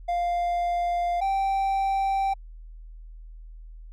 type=tone pair in turn; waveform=triangle; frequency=698.5 / 780.2 Hz; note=F5 / G5; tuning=0 / -8 cents; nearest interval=major second; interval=192 cents; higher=second; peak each=-21 / -20 dBFS; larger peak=second; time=0.08-1.21 / 1.21-2.34 s; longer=neither; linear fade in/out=10 ms; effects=added 40 Hz sine -40 dBFS peak until 3.92 s